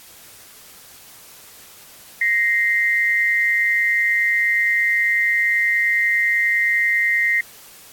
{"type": "tone pair together", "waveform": "sine", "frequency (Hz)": [1871.9, 2082], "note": ["A#6", "C7"], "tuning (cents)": [7, -9], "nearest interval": "major second", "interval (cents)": 184, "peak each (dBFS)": -18, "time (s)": [2.21, 7.41], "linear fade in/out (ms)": 5, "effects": ["white hiss -44 dBFS RMS until 7.92 s", "AAC 64 kbps"]}